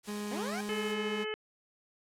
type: noise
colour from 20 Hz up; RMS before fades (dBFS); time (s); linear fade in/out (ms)
white; -47; 0.03-0.96; 50
type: tone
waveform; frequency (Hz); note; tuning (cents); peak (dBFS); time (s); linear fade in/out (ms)
30% pulse; 207.7; G#3; 0; -33; 0.07-1.25; 20
type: linear sweep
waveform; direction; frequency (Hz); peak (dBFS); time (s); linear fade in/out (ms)
20% pulse; up; 220 to 810; -32; 0.31-0.61; 5
type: harmonic tone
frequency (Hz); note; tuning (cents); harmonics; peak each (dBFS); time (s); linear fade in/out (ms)
430; A4; -40; 1 / 2 / 3 / 4 / 5 / 6 / 7; -35 / -48 / -45 / -44 / -43 / -47 / -42; 0.69-1.34; 0
effects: low-pass 10000 Hz 12 dB/octave